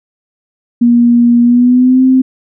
sine tone with pitch glide, 238.3 to 259.9 Hz, A#3 to C4, +38 to -11 cents, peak -4 dBFS, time 0.81-2.22 s, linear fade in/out 10 ms, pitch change +151 cents, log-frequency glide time 1.42-2.03 s, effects none

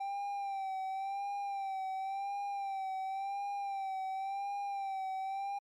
triangle tone with vibrato, 784 Hz, G5, in tune, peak -33 dBFS, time 0-5.59 s, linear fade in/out 10 ms, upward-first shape sine, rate 0.93 Hz, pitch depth 48 cents each way, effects MP3 96 kbps

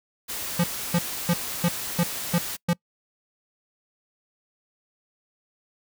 white noise, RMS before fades -32 dBFS, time 0.28-2.57 s, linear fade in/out 20 ms
square tone bursts, 172.8 Hz, F3, 18 cents flat, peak -19 dBFS, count 7, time 0.59-2.733 s, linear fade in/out 5 ms, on 49 ms, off 300 ms
effects noise-tail reverb RT60 0.1 s tail -25 dB re dry

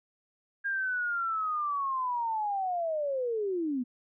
sine linear sweep, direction down, 1620 to 236.4 Hz, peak -28 dBFS, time 0.64-3.84 s, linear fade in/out 20 ms, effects none

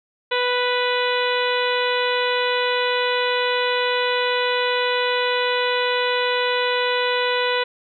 harmonic tone, 493.9 Hz, B4, in tune, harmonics 1 / 2 / 3 / 4 / 5 / 6 / 7 / 8, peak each -22 / -25 / -27 / -28 / -29 / -30 / -30 / -31 dBFS, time 0.31-7.64 s, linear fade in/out 10 ms, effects none

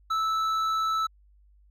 triangle tone with hard clipping, 1312 Hz, E6, 9 cents flat, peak -25 dBFS, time 0.1-1.07 s, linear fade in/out 10 ms, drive 10 dB, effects added 50 Hz sine -55 dBFS peak until 1.7 s + MP3 96 kbps

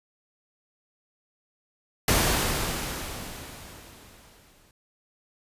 pink noise with exponential decay, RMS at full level -20 dBFS, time 2.08-4.71 s, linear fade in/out 2 ms, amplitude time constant 570 ms, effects resampled to 32000 Hz

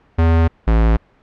square tone pair in turn, 82.41 / 55.51 Hz, E2 / A1, 0 / +16 cents, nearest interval perfect fifth, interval 684 cents, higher first, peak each -11 dBFS, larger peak neither, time 0.18-0.48 / 0.67-0.97 s, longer neither, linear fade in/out 10 ms, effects pink hiss -54 dBFS RMS until 1.22 s + low-pass 2000 Hz 12 dB/octave

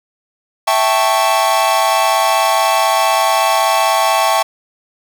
45% pulse chord, A dominant seventh, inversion second, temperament equal, 659.3 / 784 / 880 / 1108.7 Hz, E5 / G5 / A5 / C#6, 0 / 0 / 0 / 0 cents, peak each -17 dBFS, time 0.67-4.43 s, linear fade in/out 10 ms, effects none

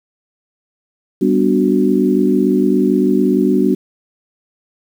sine chord, G major seventh, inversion none, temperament equal, 196 / 246.9 / 293.7 / 370 Hz, G3 / B3 / D4 / F#4, 0 / 0 / 0 / 0 cents, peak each -16 dBFS, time 1.21-3.75 s, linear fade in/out 10 ms, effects 7-bit

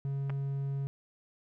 triangle tone, 138.2 Hz, C#3, 5 cents flat, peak -29 dBFS, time 0.05-0.87 s, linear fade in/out 0 ms
clicks, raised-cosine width 0.5 ms, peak -27 / -28 dBFS, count 2, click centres 0.297 / 0.302 s
effects none

